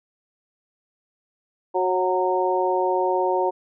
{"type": "harmonic tone with a mistuned harmonic", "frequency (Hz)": 184.2, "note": "F#3", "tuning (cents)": -7, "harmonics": [2, 3, 4, 5], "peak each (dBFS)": [-23, -25, -26, -24], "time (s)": [1.74, 3.51], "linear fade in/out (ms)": 20, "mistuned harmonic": 3, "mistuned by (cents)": -18, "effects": []}